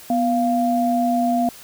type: tone pair together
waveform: sine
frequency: 245.5 / 694.4 Hz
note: B3 / F5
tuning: -10 / -10 cents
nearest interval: octave + tritone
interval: 1800 cents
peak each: -19 dBFS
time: 0.1-1.49 s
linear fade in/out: 2 ms
effects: white hiss -42 dBFS RMS until 1.63 s